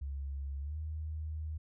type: tone with pitch glide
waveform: sine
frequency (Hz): 69.3 to 77.79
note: C#2 to D#2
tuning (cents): 0 to 0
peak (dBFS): -36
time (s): 0.01-1.58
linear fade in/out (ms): 10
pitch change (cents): +200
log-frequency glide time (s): 0.6-0.77
effects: none